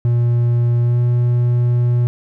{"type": "tone with pitch glide", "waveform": "triangle", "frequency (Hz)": [119.5, 121.1], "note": ["A#2", "B2"], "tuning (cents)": [43, -34], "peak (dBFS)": -10, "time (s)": [0.05, 2.07], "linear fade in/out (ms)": 0, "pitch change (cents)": 23, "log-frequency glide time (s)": [0.82, 0.99], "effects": []}